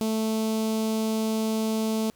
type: tone with notch filter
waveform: sawtooth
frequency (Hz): 220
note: A3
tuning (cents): 0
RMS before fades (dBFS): -26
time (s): 0.01-2.1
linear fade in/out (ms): 0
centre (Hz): 1700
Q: 0.69
effects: pink hiss -62 dBFS RMS until 2.15 s